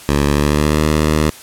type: tone with pitch glide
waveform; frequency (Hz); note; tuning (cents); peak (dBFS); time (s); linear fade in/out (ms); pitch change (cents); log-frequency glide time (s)
10% pulse; 71.7 to 76.85; D2 to D#2; -41 to -21; -4; 0.09-1.3; 0; +120; 0.26-0.82
effects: white hiss -37 dBFS RMS until 1.42 s + low-pass 12000 Hz 12 dB/octave